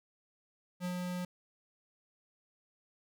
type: tone with ADSR envelope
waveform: square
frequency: 179.5 Hz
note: F3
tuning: 48 cents sharp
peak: -34 dBFS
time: 0.8-1.25 s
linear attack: 49 ms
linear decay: 74 ms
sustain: -2 dB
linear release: 4 ms
effects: none